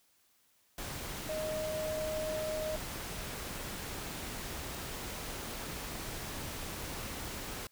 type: tone in noise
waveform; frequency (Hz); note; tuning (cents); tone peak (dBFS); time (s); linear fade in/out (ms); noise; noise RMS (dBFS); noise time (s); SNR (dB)
sine; 622.3; D#5; 0; -34; 1.29-2.76; 2; pink; -41; 0.78-7.67; +4
effects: white hiss -70 dBFS RMS until 7.71 s